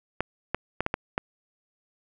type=clicks; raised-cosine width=0.5 ms; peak=-10 dBFS; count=6; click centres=0.206 / 0.546 / 0.806 / 0.864 / 0.941 / 1.179 s; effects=none